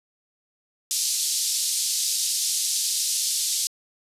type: band-pass noise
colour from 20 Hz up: pink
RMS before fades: -25 dBFS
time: 0.91-3.67 s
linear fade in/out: 0 ms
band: 4300 to 11000 Hz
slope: 24 dB/octave
effects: resampled to 32000 Hz